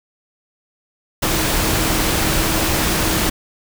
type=tone in noise; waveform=sine; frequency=320 Hz; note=D#4; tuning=49 cents sharp; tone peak=-27 dBFS; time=1.22-3.3 s; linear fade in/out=10 ms; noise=pink; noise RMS=-18 dBFS; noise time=1.22-3.3 s; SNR=-12 dB; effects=none